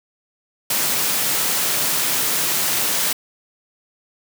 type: high-pass noise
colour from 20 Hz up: white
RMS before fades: -20 dBFS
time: 0.7-3.13 s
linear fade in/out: 5 ms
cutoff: 110 Hz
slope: 48 dB/octave
effects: none